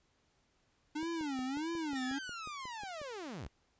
square tone with vibrato, 293.7 Hz, D4, in tune, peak -36 dBFS, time 0.95-2.19 s, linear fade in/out 10 ms, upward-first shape sine, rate 1.6 Hz, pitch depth 240 cents each way
click train, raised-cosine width 2 ms, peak -37 dBFS, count 12, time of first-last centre 1.03-3.016 s, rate 5.54 Hz
sawtooth linear sweep, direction down, 1864.7 to 37.57 Hz, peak -38 dBFS, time 1.95-3.48 s, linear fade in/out 10 ms
effects pink hiss -74 dBFS RMS until 3.79 s + resampled to 16000 Hz

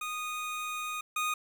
25% pulse tone pair in turn, 1238 / 1238 Hz, D#6 / D#6, -9 / -9 cents, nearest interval unison, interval 0 cents, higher neither, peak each -30 / -25 dBFS, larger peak second, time 0.01-1.01 / 1.16-1.34 s, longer first, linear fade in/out 5 ms, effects 9-bit

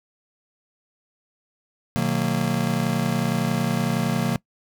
square chord, B major seventh, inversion none, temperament just, 123.47 / 154.34 / 185.21 / 231.5 Hz, B2 / D#3 / F#3 / A#3, 0 / -14 / +2 / -12 cents, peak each -29 / -27 / -27 / -26 dBFS, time 1.96-4.36 s, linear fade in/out 0 ms, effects noise-tail reverb RT60 0.1 s tail -22 dB re dry

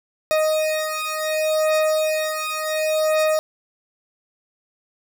40% pulse beating tone pair, 622.3 / 622.99 Hz, D#5 / D#5, 0 / +2 cents, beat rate 0.69 Hz, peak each -21 dBFS, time 0.31-3.39 s, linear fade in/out 0 ms, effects none

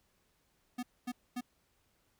square tone bursts, 246.9 Hz, B3, in tune, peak -36 dBFS, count 3, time 0.78-1.41 s, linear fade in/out 10 ms, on 50 ms, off 240 ms, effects pink hiss -74 dBFS RMS until 2.19 s

